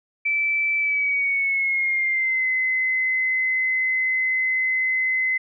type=tone with pitch glide; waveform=sine; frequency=2321 to 2044 Hz; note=D7 to C7; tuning=-21 to -41 cents; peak=-19 dBFS; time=0.25-5.38 s; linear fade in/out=10 ms; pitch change=-220 cents; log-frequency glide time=0.77-2.47 s; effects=none